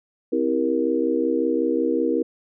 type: chord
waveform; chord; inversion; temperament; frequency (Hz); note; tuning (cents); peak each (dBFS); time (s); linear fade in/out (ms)
sine; C dominant seventh; none; just; 261.6 / 327 / 392.4 / 470.9; C4 / E4 / G4 / Bb4; 0 / -14 / +2 / +18; -25 / -23 / -28 / -23; 0.32-2.23; 10
effects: none